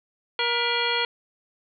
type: harmonic tone with a mistuned harmonic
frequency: 473.6 Hz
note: A#4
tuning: 27 cents sharp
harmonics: 1 / 2 / 3 / 4 / 5 / 6 / 7 / 9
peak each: -30 / -29 / -30 / -31 / -30 / -33 / -28 / -32 dBFS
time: 0.39-1.05 s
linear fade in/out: 2 ms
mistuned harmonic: 4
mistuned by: +84 cents
effects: none